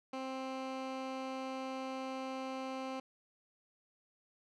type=tone with low-pass filter; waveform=15% pulse; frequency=263.1 Hz; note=C4; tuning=10 cents sharp; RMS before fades=-41 dBFS; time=0.13-3 s; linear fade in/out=5 ms; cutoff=4700 Hz; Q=0.6; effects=none